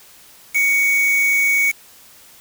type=tone with quantisation; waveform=triangle; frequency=2236 Hz; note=C#7; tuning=14 cents sharp; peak=-12 dBFS; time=0.54-1.72 s; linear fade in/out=20 ms; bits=4; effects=white hiss -46 dBFS RMS until 2.4 s